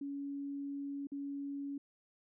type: tone with dropouts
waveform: sine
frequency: 281 Hz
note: C#4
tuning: 24 cents sharp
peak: -38 dBFS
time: 0.01-1.78 s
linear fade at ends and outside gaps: 5 ms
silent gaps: 1.071-1.118 s
effects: none